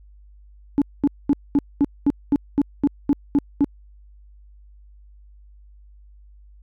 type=tone bursts; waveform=sine; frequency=284.4 Hz; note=C#4; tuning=45 cents sharp; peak=-11 dBFS; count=12; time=0.78-3.644 s; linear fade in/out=0 ms; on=37 ms; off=220 ms; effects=tanh soft clip ceiling -11 dBFS + added 50 Hz sine -45 dBFS peak until 6.62 s